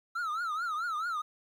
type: tone with vibrato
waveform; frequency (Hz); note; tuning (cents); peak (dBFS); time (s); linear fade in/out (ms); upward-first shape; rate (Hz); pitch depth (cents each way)
triangle; 1316; E6; -3; -29; 0.15-1.22; 10; triangle; 4.6; 180
effects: 11-bit